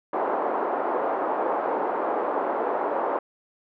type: band-pass noise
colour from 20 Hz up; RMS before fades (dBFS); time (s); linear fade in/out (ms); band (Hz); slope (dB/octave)
white; -26; 0.13-3.19; 5; 330 to 1000; 24
effects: none